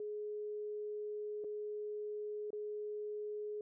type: tone with dropouts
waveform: sine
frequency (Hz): 420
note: G#4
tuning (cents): +19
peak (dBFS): -39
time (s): 0-3.61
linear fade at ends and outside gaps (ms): 2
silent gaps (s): 1.44-1.444 / 2.505-2.53
effects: none